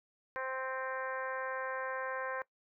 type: harmonic tone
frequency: 261.6 Hz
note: C4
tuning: in tune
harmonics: 2 / 3 / 4 / 5 / 6 / 7 / 8 / 9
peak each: -40 / -47 / -41 / -50 / -42 / -45 / -54 / -57 dBFS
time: 0.36-2.42 s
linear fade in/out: 0 ms
effects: noise-tail reverb RT60 0.1 s tail -20 dB re dry